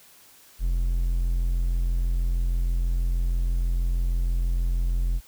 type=tone; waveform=triangle; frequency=43.13 Hz; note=F1; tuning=21 cents flat; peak=-19 dBFS; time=0.59-5.21 s; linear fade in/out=50 ms; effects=white hiss -53 dBFS RMS until 5.27 s